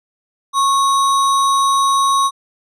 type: tone with sample-and-hold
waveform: sine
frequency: 1097 Hz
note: C#6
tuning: 18 cents flat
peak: -11 dBFS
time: 0.53-2.31 s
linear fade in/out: 50 ms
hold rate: 4900 Hz
effects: resampled to 24000 Hz